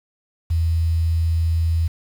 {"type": "tone with quantisation", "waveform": "sine", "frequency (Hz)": 82.41, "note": "E2", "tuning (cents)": 0, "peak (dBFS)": -16, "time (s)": [0.5, 1.88], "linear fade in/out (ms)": 10, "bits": 7, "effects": []}